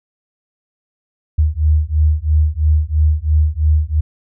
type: beating tone pair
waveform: sine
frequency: 75.4 / 78.4 Hz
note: D2 / D#2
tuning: +46 / +14 cents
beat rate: 3 Hz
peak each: -14 dBFS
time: 1.38-4.01 s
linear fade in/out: 10 ms
effects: none